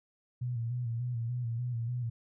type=tone with vibrato; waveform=sine; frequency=119.5 Hz; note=A#2; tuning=43 cents sharp; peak=-31 dBFS; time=0.41-2.1 s; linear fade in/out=10 ms; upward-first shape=square; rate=3.4 Hz; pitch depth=55 cents each way; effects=none